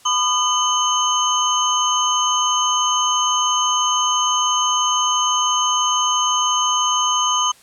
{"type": "tone cluster", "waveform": "sine", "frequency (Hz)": [1006, 1223, 3026, 6380], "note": ["B5", "D#6", "F#7", "G8"], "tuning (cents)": [32, -30, 38, 30], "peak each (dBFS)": -21, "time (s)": [0.05, 7.52], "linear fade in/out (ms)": 10, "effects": ["white hiss -49 dBFS RMS until 7.62 s", "low-pass 10000 Hz 12 dB/octave"]}